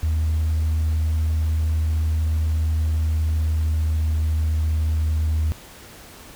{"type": "tone with pitch glide", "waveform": "sine", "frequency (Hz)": [79, 78.5], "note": ["D#2", "D#2"], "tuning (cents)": [27, 16], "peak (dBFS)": -16, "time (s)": [0.03, 5.52], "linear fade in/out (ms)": 0, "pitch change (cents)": -11, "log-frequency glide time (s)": [2.99, 4.05], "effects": ["tanh soft clip ceiling -16 dBFS", "pink hiss -43 dBFS RMS until 6.35 s"]}